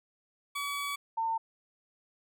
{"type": "tone pair in turn", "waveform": ["20% pulse", "sine"], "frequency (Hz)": [1138, 903.2], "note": ["C#6", "A5"], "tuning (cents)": [45, 45], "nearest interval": "major third", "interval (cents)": 400, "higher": "first", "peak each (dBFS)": -28, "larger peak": "neither", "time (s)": [[0.55, 0.96], [1.17, 1.38]], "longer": "first", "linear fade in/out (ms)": 10, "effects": []}